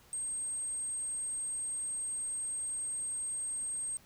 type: tone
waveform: sine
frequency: 8410 Hz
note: C9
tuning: 8 cents sharp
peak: -34 dBFS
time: 0.13-3.97 s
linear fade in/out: 0 ms
effects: pink hiss -61 dBFS RMS until 4.05 s